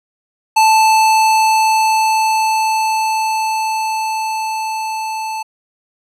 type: tone with level ramp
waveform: square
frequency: 878 Hz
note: A5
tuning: 4 cents flat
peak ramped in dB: -8 to -21 dBFS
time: 0.56-5.43 s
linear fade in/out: 10 ms
effects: low-pass 11000 Hz 12 dB/octave